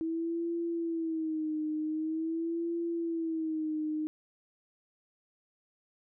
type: tone with vibrato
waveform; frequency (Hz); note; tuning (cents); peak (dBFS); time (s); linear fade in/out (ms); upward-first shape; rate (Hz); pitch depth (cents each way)
sine; 322.8; E4; -36; -30; 0.01-4.07; 0; sine; 0.45; 83
effects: none